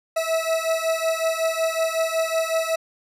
40% pulse beating tone pair, 648 / 653.4 Hz, E5 / E5, -30 / -15 cents, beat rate 5.4 Hz, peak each -23 dBFS, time 0.16-2.76 s, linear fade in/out 10 ms, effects resampled to 32000 Hz

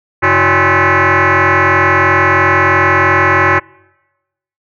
sine tone with frequency modulation, 328 Hz, E4, 9 cents flat, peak -6 dBFS, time 0.22-3.6 s, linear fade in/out 20 ms, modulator 233 Hz, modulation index 7.9, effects noise-tail reverb RT60 1.0 s tail -26 dB re dry + tanh soft clip ceiling -2 dBFS

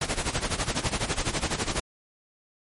pink noise with tremolo, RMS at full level -25 dBFS, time 0.01-1.8 s, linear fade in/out 5 ms, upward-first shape sine, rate 12 Hz, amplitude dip 80%, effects MP3 48 kbps

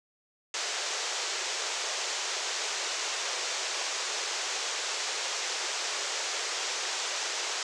white band-pass noise, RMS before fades -33 dBFS, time 0.54-7.63 s, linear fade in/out 2 ms, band 370 to 7300 Hz, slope 48 dB/octave, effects none

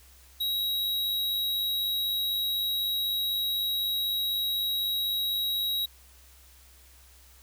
square tone, 3837 Hz, A#7, 49 cents sharp, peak -27 dBFS, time 0.4-5.86 s, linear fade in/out 10 ms, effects added 64 Hz sine -55 dBFS peak until 7.42 s + white hiss -57 dBFS RMS until 7.42 s

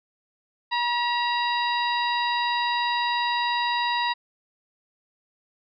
harmonic tone with a mistuned harmonic, 960 Hz, B5, 49 cents flat, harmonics 1 / 2 / 3 / 4 / 5, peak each -24 / -29 / -33 / -31 / -36 dBFS, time 0.71-4.14 s, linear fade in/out 20 ms, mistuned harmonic 3, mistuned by -63 cents, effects none

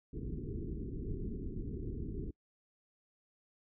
pink low-pass noise, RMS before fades -40 dBFS, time 0.13-2.31 s, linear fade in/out 5 ms, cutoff 430 Hz, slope 96 dB/octave, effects noise-tail reverb RT60 0.1 s tail -25 dB re dry

